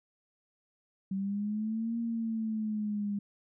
sine linear two-way sweep, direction up then down, 191 to 233.1 to 201.6 Hz, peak -30 dBFS, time 1.11-3.19 s, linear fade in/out 5 ms, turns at 1.98 s, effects none

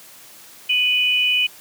sine tone pair together, 2485 / 2971 Hz, D#7 / F#7, -3 / +6 cents, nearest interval minor third, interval 309 cents, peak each -18 dBFS, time 0.69-1.47 s, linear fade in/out 10 ms, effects white hiss -44 dBFS RMS until 1.6 s + high-pass 100 Hz 12 dB/octave

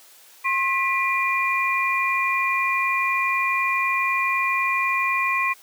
sine tone cluster, 1068 / 1976 / 2404 Hz, C6 / B6 / D7, +35 / 0 / +40 cents, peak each -23 / -26 / -23 dBFS, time 0.44-5.54 s, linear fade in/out 20 ms, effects white hiss -50 dBFS RMS until 5.62 s + high-pass 400 Hz 12 dB/octave

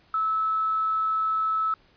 sine tone with quantisation, 1303 Hz, E6, 20 cents flat, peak -22 dBFS, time 0.14-1.74 s, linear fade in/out 2 ms, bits 8, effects pink hiss -60 dBFS RMS until 1.96 s + resampled to 11025 Hz

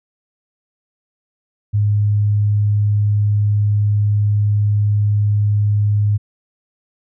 sine tone, 103.83 Hz, G#2, in tune, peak -12 dBFS, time 1.73-6.18 s, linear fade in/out 20 ms, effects none

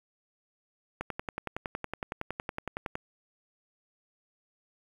click train, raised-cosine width 0.5 ms, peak -18 dBFS, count 22, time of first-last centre 1.01-2.954 s, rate 10.8 Hz, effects 8-bit

